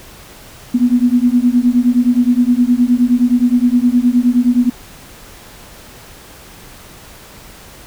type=beating tone pair; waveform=sine; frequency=240 / 249.6 Hz; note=B3 / B3; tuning=-49 / +19 cents; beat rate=9.6 Hz; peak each=-12 dBFS; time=0.74-4.7 s; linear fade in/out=10 ms; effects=pink hiss -38 dBFS RMS until 7.86 s